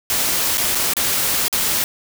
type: noise with dropouts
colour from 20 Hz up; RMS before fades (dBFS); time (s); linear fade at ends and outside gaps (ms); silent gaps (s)
white; -19; 0.1-1.84; 1; 0.573-0.579 / 0.749-0.753 / 0.936-0.967 / 1.482-1.527
effects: none